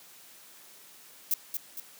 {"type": "noise with echo", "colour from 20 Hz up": "violet", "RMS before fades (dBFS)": -26, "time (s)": [1.31, 1.34], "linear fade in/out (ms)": 2, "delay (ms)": 230, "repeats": 2, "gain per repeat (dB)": -6, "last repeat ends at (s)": 1.8, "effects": ["white hiss -53 dBFS RMS until 1.99 s", "high-pass 150 Hz 12 dB/octave"]}